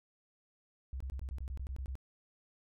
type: tone bursts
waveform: sine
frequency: 65.41 Hz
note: C2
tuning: in tune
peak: -37 dBFS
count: 11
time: 0.93-1.954 s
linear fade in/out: 0 ms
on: 74 ms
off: 21 ms
effects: none